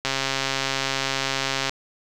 click train, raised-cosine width 0.2 ms, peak -6 dBFS, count 223, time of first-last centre 0.05-1.694 s, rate 135 Hz, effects none

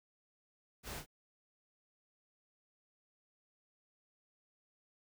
pink noise with echo, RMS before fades -45 dBFS, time 0.83-1.03 s, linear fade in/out 50 ms, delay 33 ms, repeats 1, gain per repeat -6 dB, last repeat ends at 1.063 s, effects none

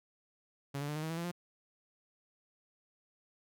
sawtooth tone with pitch steps, 140 / 144.6 / 149.36 / 154.27 / 159.34 / 164.58 / 169.99 / 175.58 Hz, C#3 / D3 / D3 / D#3 / D#3 / E3 / F3 / F3, +18 / -27 / +30 / -14 / +42 / -2 / -46 / +10 cents, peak -32 dBFS, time 0.74-1.316 s, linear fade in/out 10 ms, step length 72 ms, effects none

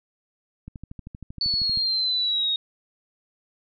click train, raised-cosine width 5 ms, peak -25 dBFS, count 15, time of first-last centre 0.68-1.774 s, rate 12.8 Hz
sine linear sweep, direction down, 4481 to 3729 Hz, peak -21 dBFS, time 1.41-2.56 s, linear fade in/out 2 ms
effects none

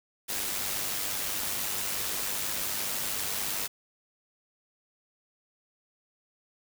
white noise with amplitude modulation, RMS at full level -30 dBFS, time 0.28-3.68 s, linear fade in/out 20 ms, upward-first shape sine, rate 99.9 Hz, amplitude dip 45%, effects none

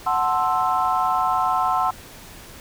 sine chord, F# half-diminished seventh, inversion none, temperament equal, 740 / 880 / 1046.5 / 1318.5 Hz, F#5 / A5 / C6 / E6, 0 / 0 / 0 / 0 cents, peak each -22 / -25 / -22 / -24 dBFS, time 0.06-1.91 s, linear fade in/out 10 ms, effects tanh soft clip ceiling -8 dBFS + pink hiss -42 dBFS RMS until 2.6 s

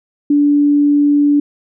sine tone, 290 Hz, D4, 22 cents flat, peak -8 dBFS, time 0.3-1.4 s, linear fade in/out 5 ms, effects none

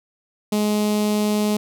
sawtooth tone with notch filter, 210 Hz, G#3, 19 cents sharp, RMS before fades -20 dBFS, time 0.52-1.57 s, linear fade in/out 5 ms, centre 1600 Hz, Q 0.92, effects none

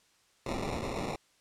white noise with sample-and-hold, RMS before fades -35 dBFS, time 0.46-1.16 s, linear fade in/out 5 ms, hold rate 1575 Hz, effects white hiss -67 dBFS RMS until 1.4 s + low-pass 8000 Hz 12 dB/octave

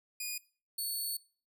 10% pulse tone pair in turn, 2460 / 4434 Hz, D#7 / C#8, -20 / 0 cents, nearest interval minor seventh, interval 1020 cents, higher second, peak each -27 dBFS, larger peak neither, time 0.2-0.38 / 0.78-1.17 s, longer second, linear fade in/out 5 ms, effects noise-tail reverb RT60 0.4 s tail -21 dB re dry

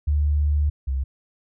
sine tone pair in turn, 73.7 / 66.7 Hz, D2 / C2, +7 / +34 cents, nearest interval major second, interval 173 cents, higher first, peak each -17 / -21 dBFS, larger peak first, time 0.07-0.7 / 0.87-1.04 s, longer first, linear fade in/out 10 ms, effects none

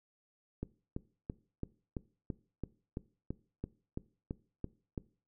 click train, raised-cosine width 3 ms, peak -24 dBFS, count 14, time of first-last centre 0.63-4.978 s, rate 2.99 Hz, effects noise-tail reverb RT60 0.4 s tail -20 dB re dry

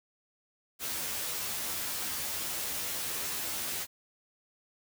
white noise with comb filter, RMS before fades -35 dBFS, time 0.79-3.87 s, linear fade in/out 50 ms, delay 12 ms, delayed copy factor +0.9, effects none

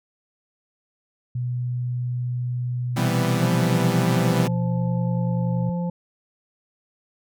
sine tone, 123.4 Hz, B2, 1 cent flat, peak -23 dBFS, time 1.35-5.7 s, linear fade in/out 5 ms
sawtooth chord, C major seventh, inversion none, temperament equal with one note detuned, 130.81 / 164.81 / 196 / 248.1 Hz, C3 / E3 / G3 / B3, 0 / 0 / 0 / +8 cents, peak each -24 / -21 / -22 / -24 dBFS, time 2.96-4.48 s, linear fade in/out 10 ms
harmonic tone, 174 Hz, F3, 6 cents flat, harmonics 1 / 3 / 5, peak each -23 / -33 / -37 dBFS, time 3.41-5.9 s, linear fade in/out 5 ms
effects none

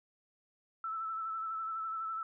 sine tone with vibrato, 1318.5 Hz, E6, in tune, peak -35 dBFS, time 0.84-2.23 s, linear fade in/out 2 ms, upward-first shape sine, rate 12 Hz, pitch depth 29 cents each way, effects none

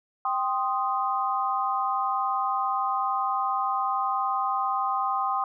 sine chord, C minor, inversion second, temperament equal, 784 / 1046.5 / 1244.5 Hz, G5 / C6 / Eb6, 0 / 0 / 0 cents, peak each -28 dBFS, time 0.25-5.44 s, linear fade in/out 2 ms, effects none

